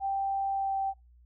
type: tone with pitch glide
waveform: sine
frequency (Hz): 784 to 778.6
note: G5 to G5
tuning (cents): 0 to -12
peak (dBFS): -27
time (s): 0-0.94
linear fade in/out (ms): 50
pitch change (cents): -12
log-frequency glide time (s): 0.53-0.77
effects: noise-tail reverb RT60 0.2 s tail -19 dB re dry + added 60 Hz sine -55 dBFS peak until 1.25 s